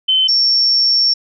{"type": "tone pair in turn", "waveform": "sine", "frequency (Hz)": [3066, 5463], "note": ["G7", "F8"], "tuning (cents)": [-39, -39], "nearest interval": "minor seventh", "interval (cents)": 1000, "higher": "second", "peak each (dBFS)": -10, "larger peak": "neither", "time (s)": [[0.08, 0.28], [0.28, 1.14]], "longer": "second", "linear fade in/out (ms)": 10, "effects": []}